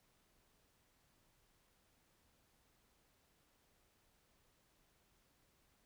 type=silence; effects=pink hiss -75 dBFS RMS until 5.85 s